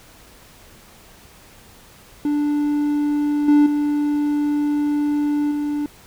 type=tone with level steps; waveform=triangle; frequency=293.7 Hz; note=D4; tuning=in tune; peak=-15 / -8 / -15 / -18 dBFS; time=2.25-5.86 s; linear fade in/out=2 ms; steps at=3.48 / 3.66 / 5.51 s; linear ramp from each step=5 ms; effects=pink hiss -47 dBFS RMS until 6.06 s